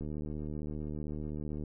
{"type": "click train", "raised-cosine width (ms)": 3, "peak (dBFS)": -27, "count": 124, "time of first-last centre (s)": [0.01, 1.637], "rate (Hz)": 75.6, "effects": []}